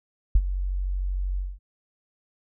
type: tone with ADSR envelope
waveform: sine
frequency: 46.53 Hz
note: F#1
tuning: 10 cents sharp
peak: -11 dBFS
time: 0.35-1.59 s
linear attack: 5 ms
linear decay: 49 ms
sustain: -13 dB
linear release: 210 ms
effects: none

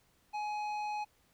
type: tone with tanh clipping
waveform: triangle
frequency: 840 Hz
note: G#5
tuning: 19 cents sharp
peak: -36 dBFS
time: 0.33-1.05 s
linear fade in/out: 20 ms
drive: 15 dB
effects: pink hiss -70 dBFS RMS until 1.33 s

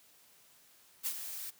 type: noise with ADSR envelope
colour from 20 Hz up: blue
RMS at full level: -33 dBFS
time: 1.03-1.51 s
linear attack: 36 ms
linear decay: 64 ms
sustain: -9 dB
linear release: 19 ms
effects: white hiss -63 dBFS RMS until 1.59 s + high-pass 80 Hz 12 dB/octave

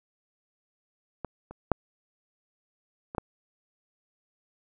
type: clicks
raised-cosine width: 1 ms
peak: -19 / -28 / -7 / -23 / -13 dBFS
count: 5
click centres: 1.247 / 1.51 / 1.717 / 3.149 / 3.182 s
effects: none

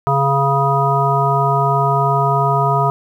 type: harmonic tone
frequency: 138.59 Hz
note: C#3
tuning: in tune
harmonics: 1 / 3 / 5 / 7 / 9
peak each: -17 / -22 / -19 / -18 / -19 dBFS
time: 0.07-2.9 s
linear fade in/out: 0 ms
effects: 8-bit

